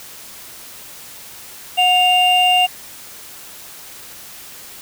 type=tone pair together; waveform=triangle; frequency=728.6 / 2794 Hz; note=F#5 / F7; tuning=-27 / 0 cents; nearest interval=octave + major seventh; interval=2327 cents; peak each=-12 dBFS; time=1.77-2.67 s; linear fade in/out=20 ms; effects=white hiss -37 dBFS RMS until 4.81 s